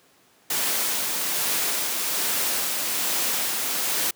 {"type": "noise with tremolo", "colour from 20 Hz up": "white", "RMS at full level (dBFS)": -24, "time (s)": [0.5, 4.11], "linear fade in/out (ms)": 5, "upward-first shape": "sine", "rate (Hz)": 1.2, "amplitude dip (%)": 25, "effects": ["pink hiss -58 dBFS RMS until 4.15 s", "high-pass 200 Hz 12 dB/octave"]}